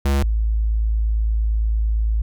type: tone pair in turn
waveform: square / sine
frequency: 69.3 / 54.4 Hz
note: C#2 / A1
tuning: 0 / -19 cents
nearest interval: major third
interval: 419 cents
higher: first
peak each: -16 dBFS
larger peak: neither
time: 0.05-0.23 / 0.23-2.22 s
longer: second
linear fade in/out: 5 ms
effects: none